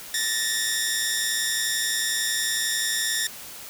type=tone pair together; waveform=10% pulse; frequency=1760.9 / 1872 Hz; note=A6 / A#6; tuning=+1 / +7 cents; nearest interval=minor second; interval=106 cents; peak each=-17 dBFS; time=0.14-3.27 s; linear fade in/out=2 ms; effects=white hiss -40 dBFS RMS until 3.69 s